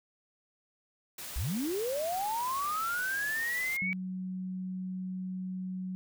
white noise, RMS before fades -42 dBFS, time 1.18-3.77 s, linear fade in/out 5 ms
sine linear sweep, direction up, 46.25 to 2279 Hz, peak -30 dBFS, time 1.36-3.93 s, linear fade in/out 0 ms
sine tone, 185.4 Hz, F#3, 4 cents sharp, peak -34 dBFS, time 3.82-5.95 s, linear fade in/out 0 ms
effects none

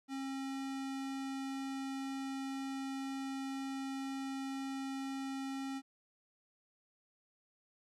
square tone, 269.8 Hz, C#4, 47 cents flat, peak -39 dBFS, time 0.08-5.82 s, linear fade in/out 50 ms, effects low-pass 9000 Hz 12 dB/octave + 13-bit

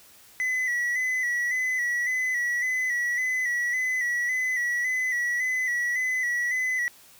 triangle tone with vibrato, 1975.5 Hz, B6, in tune, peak -22 dBFS, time 0.4-6.88 s, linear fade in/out 0 ms, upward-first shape square, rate 1.8 Hz, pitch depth 37 cents each way, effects white hiss -53 dBFS RMS until 7.19 s

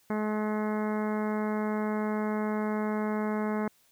harmonic tone, 213.1 Hz, G#3, 45 cents sharp, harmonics 1 / 2 / 3 / 4 / 5 / 6 / 7 / 8 / 9 / 10, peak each -29 / -34 / -38 / -39 / -41 / -44 / -45 / -47 / -50 / -48 dBFS, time 0.1-3.68 s, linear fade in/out 2 ms, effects white hiss -65 dBFS RMS until 3.91 s

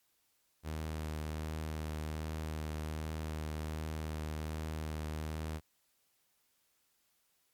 sawtooth tone with vibrato, 77.78 Hz, D#2, in tune, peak -33 dBFS, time 0.63-5.61 s, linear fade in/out 50 ms, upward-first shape triangle, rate 1.3 Hz, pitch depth 18 cents each way, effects white hiss -75 dBFS RMS until 7.53 s + MP3 96 kbps

